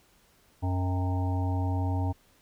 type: harmonic tone with a mistuned harmonic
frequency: 91.9 Hz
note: F#2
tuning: 11 cents flat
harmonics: 1 / 3 / 5 / 7 / 9 / 10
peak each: -26 / -34 / -45 / -42 / -39 / -41 dBFS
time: 0.62-2.13 s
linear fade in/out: 20 ms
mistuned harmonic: 9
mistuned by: -65 cents
effects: pink hiss -63 dBFS RMS until 2.41 s